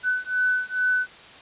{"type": "beating tone pair", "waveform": "sine", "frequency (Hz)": [1500, 1502.3], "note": ["F#6", "F#6"], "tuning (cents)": [23, 26], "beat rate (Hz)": 2.3, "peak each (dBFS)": -24, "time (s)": [0.03, 1.07], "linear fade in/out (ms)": 50, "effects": ["white hiss -45 dBFS RMS until 1.41 s", "resampled to 8000 Hz"]}